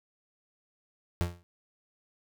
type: tone with exponential decay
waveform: 35% pulse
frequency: 87 Hz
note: F2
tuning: 6 cents flat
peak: -21 dBFS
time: 1.21-1.43 s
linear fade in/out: 0 ms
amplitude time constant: 46 ms
effects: none